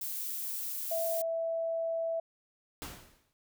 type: noise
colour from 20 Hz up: violet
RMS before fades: -37 dBFS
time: 0.01-1.22 s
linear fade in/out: 5 ms
type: tone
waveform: sine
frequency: 659.3 Hz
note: E5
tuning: in tune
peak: -30 dBFS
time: 0.91-2.2 s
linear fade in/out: 5 ms
type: noise with exponential decay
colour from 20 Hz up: pink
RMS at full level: -39 dBFS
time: 2.82-3.33 s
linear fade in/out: 0 ms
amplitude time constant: 110 ms
effects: none